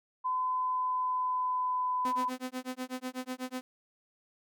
sine tone with pitch glide, 1016 to 1003.2 Hz, B5 to B5, +49 to +27 cents, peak -28 dBFS, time 0.24-2.3 s, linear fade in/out 20 ms, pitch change -22 cents, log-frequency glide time 0.41-2.09 s
sawtooth tone with tremolo, 255 Hz, C4, 44 cents flat, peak -29 dBFS, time 2.05-3.61 s, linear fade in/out 0 ms, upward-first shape sine, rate 8.1 Hz, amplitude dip 100%
effects none

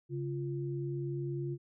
sine tone pair together, 138.22 / 347.3 Hz, C#3 / F4, -5 / -10 cents, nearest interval octave + major third, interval 1595 cents, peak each -35 / -38 dBFS, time 0.09-1.58 s, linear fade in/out 50 ms, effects none

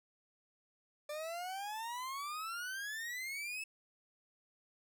40% pulse exponential sweep, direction up, 587.3 to 2634 Hz, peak -39 dBFS, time 1.09-3.64 s, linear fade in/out 5 ms, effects none

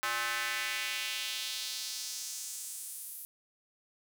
square tone with high-pass filter sweep, 117.6 Hz, A#2, 16 cents sharp, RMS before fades -37 dBFS, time 0.03-3.25 s, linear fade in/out 0 ms, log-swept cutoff 1300 to 12000 Hz, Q 1.8, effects none

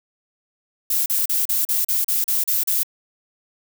violet noise bursts, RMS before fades -20 dBFS, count 10, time 0.9-2.833 s, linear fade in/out 5 ms, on 160 ms, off 37 ms, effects none

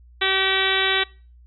harmonic tone, 383.4 Hz, G4, 38 cents flat, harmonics 1 / 2 / 3 / 4 / 5 / 6 / 7 / 8 / 9 / 10, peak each -27 / -30 / -29 / -26 / -25 / -27 / -31 / -29 / -26 / -26 dBFS, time 0.21-1.04 s, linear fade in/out 10 ms, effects noise-tail reverb RT60 0.4 s tail -25 dB re dry + added 60 Hz sine -46 dBFS peak until 1.46 s

